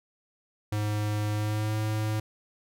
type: tone with pitch glide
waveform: square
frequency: 105.3 to 107.95 Hz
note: G#2 to A2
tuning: +24 to -33 cents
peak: -27 dBFS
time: 0.72-2.2 s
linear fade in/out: 5 ms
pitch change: +43 cents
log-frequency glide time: 1.33-1.76 s
effects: none